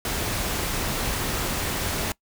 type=noise; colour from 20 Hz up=pink; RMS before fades=-27 dBFS; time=0.05-2.12 s; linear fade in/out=2 ms; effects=noise-tail reverb RT60 0.1 s tail -22 dB re dry